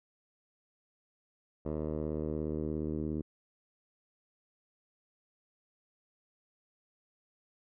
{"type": "tone with low-pass filter sweep", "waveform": "10% pulse", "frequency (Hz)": 77.1, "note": "D#2", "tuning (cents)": -15, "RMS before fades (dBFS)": -35, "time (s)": [1.65, 3.22], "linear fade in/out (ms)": 10, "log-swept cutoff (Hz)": [640, 320], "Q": 1.7, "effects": []}